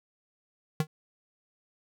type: tone with exponential decay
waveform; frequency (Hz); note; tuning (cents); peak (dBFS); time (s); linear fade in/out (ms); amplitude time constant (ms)
square; 154.9; D#3; -7; -21; 0.8-0.87; 2; 15
effects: none